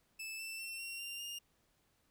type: tone with pitch steps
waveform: sawtooth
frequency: 2625 / 2663 / 2702 / 2741 / 2781 / 2822 Hz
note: E7 / E7 / E7 / F7 / F7 / F7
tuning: -8 / +17 / +42 / -33 / -8 / +17 cents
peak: -39 dBFS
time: 0.19-1.39 s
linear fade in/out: 10 ms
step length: 200 ms
effects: pink hiss -75 dBFS RMS until 2.1 s